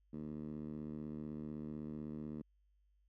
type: tone with band-pass filter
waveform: 10% pulse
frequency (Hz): 75.9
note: D#2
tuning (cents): -42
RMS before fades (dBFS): -45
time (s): 0.13-2.42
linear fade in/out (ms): 5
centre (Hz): 230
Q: 1.9
effects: added 50 Hz sine -70 dBFS peak until 3.08 s